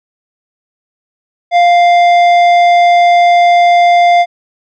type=tone with tanh clipping; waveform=triangle; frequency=698.5 Hz; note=F5; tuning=in tune; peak=-6 dBFS; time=1.51-4.26 s; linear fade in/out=50 ms; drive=15 dB; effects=none